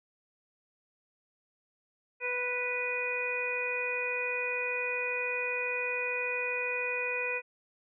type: harmonic tone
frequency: 493.9 Hz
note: B4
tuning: in tune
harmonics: 1 / 2 / 3 / 4 / 5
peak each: -36 / -42 / -41 / -39 / -32 dBFS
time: 2.2-7.42 s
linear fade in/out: 50 ms
effects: none